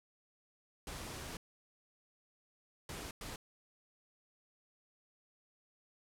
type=noise bursts at uneven times; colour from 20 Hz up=pink; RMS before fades=-45 dBFS; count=3; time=0.87-1.37 / 2.89-3.11 / 3.21-3.36 s; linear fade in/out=2 ms; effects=low-pass 12000 Hz 12 dB/octave